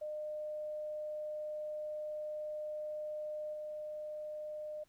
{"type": "tone with level steps", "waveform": "sine", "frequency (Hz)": 607, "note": "D#5", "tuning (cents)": -43, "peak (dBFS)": [-38, -40], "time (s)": [0.01, 4.84], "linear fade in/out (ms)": 10, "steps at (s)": 3.53, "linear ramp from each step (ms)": 10, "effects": ["pink hiss -73 dBFS RMS until 4.88 s"]}